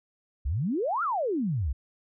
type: exponential two-way sweep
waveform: sine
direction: up then down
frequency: 58.27 to 1426 to 58.27 Hz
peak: -25 dBFS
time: 0.45-1.73 s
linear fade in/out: 10 ms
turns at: 1.03 s
effects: none